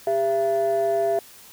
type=tone pair together; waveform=sine; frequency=400.2 / 673 Hz; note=G4 / E5; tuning=+36 / +36 cents; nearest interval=major sixth; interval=900 cents; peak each=-22 / -19 dBFS; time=0.07-1.19 s; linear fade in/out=2 ms; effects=tanh soft clip ceiling -15 dBFS + white hiss -47 dBFS RMS until 1.52 s